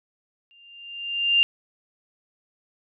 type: tone with exponential growth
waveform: sine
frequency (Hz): 2794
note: F7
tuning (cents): 0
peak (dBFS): -13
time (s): 0.51-1.43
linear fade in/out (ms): 0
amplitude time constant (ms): 200
effects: none